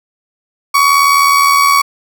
35% pulse tone with amplitude modulation, 1126 Hz, C#6, 27 cents sharp, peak -3 dBFS, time 0.74-1.82 s, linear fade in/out 10 ms, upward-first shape sine, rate 79.6 Hz, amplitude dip 50%, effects none

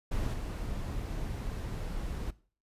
brown noise with level steps, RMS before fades -32 / -36 dBFS, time 0.11-2.31 s, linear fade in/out 10 ms, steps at 0.33 s, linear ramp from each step 10 ms, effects noise-tail reverb RT60 0.4 s tail -19 dB re dry + resampled to 32000 Hz

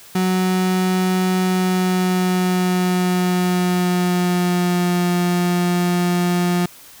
35% pulse tone with pitch glide, 185 to 176.75 Hz, F#3 to F3, 0 to +21 cents, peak -14 dBFS, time 0.15-6.66 s, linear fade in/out 5 ms, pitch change -79 cents, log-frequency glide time 1.39-5.09 s, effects white hiss -43 dBFS RMS until 7 s

